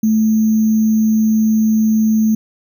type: tone with sample-and-hold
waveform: sine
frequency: 218.4 Hz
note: A3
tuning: 13 cents flat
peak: -10 dBFS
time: 0.03-2.35 s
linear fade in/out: 5 ms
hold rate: 6300 Hz
effects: none